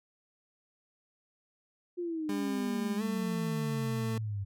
sine exponential sweep, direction down, 358.4 to 97.1 Hz, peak -32 dBFS, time 1.97-4.45 s, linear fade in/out 20 ms
30% pulse tone with pitch glide, 201.1 to 223.1 Hz, G3 to A3, +44 to +24 cents, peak -31 dBFS, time 2.29-4.18 s, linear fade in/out 2 ms, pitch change +180 cents, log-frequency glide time 2.97-3.02 s
effects none

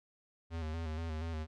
square tone with vibrato, 80.4 Hz, E2, 43 cents flat, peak -37 dBFS, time 0.5-1.47 s, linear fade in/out 50 ms, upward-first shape square, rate 4.2 Hz, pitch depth 50 cents each way, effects low-pass 5000 Hz 12 dB/octave

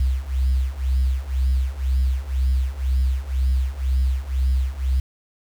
sine beating tone pair, 64.1 / 66.1 Hz, C2 / C2, -35 / +18 cents, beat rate 2 Hz, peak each -21 / -19 dBFS, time 0-5 s, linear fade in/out 5 ms, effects tanh soft clip ceiling -13 dBFS + 7-bit

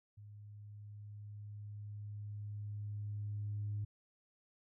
sine tone with level ramp, 103.83 Hz, G#2, in tune, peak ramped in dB -51 to -35 dBFS, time 0.17-3.85 s, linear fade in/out 10 ms, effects tanh soft clip ceiling -32 dBFS

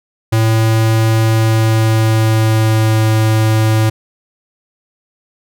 square tone with pitch glide, 111.6 to 109.87 Hz, A2 to A2, +25 to -2 cents, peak -10 dBFS, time 0.32-3.9 s, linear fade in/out 10 ms, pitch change -27 cents, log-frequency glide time 1.27-3.07 s, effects none

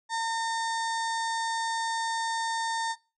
harmonic tone with a mistuned harmonic, 910 Hz, A#5, 42 cents flat, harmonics 1 / 2 / 4 / 5 / 6 / 7 / 8 / 9 / 10, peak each -28 / -34 / -40 / -42 / -44 / -45 / -46 / -47 / -48 dBFS, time 0.09-2.96 s, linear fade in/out 50 ms, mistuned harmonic 10, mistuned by -21 cents, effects noise-tail reverb RT60 0.3 s tail -21 dB re dry

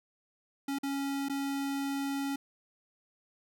square tone with dropouts, 277.2 Hz, C#4, in tune, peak -32 dBFS, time 0.68-2.36 s, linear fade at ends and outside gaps 5 ms, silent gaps 0.786-0.832 / 1.286-1.296 s, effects none

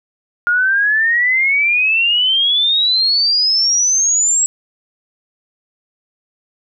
sine exponential sweep, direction up, 1415 to 7730 Hz, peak -11 dBFS, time 0.47-4.46 s, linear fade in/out 0 ms, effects none

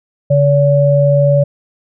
sine tone pair together, 142.22 / 571 Hz, C#3 / D5, +45 / -49 cents, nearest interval 2 octaves, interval 2406 cents, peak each -10 dBFS, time 0.3-1.44 s, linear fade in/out 10 ms, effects none

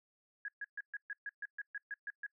sine tone bursts, 1661.2 Hz, G#6, in tune, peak -38 dBFS, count 12, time 0.45-2.264 s, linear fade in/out 2 ms, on 32 ms, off 130 ms, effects noise-tail reverb RT60 0.1 s tail -24 dB re dry

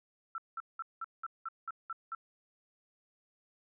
sine tone bursts, 1337 Hz, E6, 24 cents sharp, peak -36 dBFS, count 9, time 0.35-2.149 s, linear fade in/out 2 ms, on 31 ms, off 190 ms, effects none

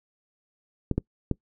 clicks, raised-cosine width 3 ms, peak -11 dBFS, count 3, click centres 0.913 / 0.98 / 1.313 s, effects noise-tail reverb RT60 0.1 s tail -23 dB re dry

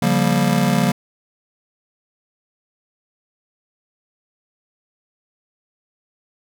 square chord, G half-diminished seventh, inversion second, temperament just, 141.12 / 176.4 / 196 / 235.2 Hz, Db3 / F3 / G3 / Bb3, +31 / +18 / 0 / +16 cents, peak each -22 / -21 / -21 / -21 dBFS, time 0.02-0.92 s, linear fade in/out 5 ms, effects none

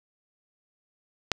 click, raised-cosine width 0.2 ms, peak -6 dBFS, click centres 1.317 s, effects 7-bit

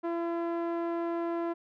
sawtooth tone with low-pass filter, 338.3 Hz, E4, 45 cents sharp, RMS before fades -32 dBFS, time 0.03-1.54 s, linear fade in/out 20 ms, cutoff 1100 Hz, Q 0.94, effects none

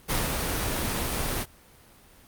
pink noise with ADSR envelope, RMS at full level -25 dBFS, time 0.08-1.46 s, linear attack 28 ms, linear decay 170 ms, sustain -3 dB, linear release 52 ms, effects pink hiss -54 dBFS RMS until 2.27 s + Opus 32 kbps

